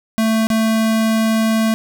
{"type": "tone with dropouts", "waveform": "square", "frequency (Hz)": 222, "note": "A3", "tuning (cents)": 16, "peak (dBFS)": -14, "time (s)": [0.18, 1.74], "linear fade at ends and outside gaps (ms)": 0, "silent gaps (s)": [0.47, 0.502], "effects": []}